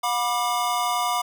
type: tone cluster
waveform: square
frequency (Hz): 719 / 979 / 1188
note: F#5 / B5 / D6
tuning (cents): -50 / -15 / +20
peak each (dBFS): -27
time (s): 0.03-1.22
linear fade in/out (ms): 10
effects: none